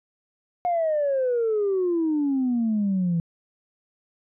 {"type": "exponential sweep", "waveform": "sine", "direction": "down", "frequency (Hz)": [721, 164.81], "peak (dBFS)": -19, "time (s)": [0.65, 3.2], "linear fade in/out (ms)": 0, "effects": ["tanh soft clip ceiling -17 dBFS"]}